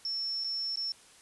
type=tone with dropouts; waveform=sine; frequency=5400 Hz; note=E8; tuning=41 cents sharp; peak=-31 dBFS; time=0.05-0.92 s; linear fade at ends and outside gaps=1 ms; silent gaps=0.439-0.444 / 0.758-0.772 s; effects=white hiss -57 dBFS RMS until 1.21 s + resampled to 24000 Hz